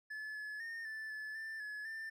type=tone with pitch steps; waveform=triangle; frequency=1725 / 1712 / 1829 / 1756 / 1729 / 1775 / 1704 / 1784 Hz; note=A6 / A6 / A#6 / A6 / A6 / A6 / G#6 / A6; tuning=-35 / -48 / -33 / -4 / -31 / +15 / +44 / +23 cents; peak=-40 dBFS; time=0.1-2.1 s; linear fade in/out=10 ms; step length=250 ms; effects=none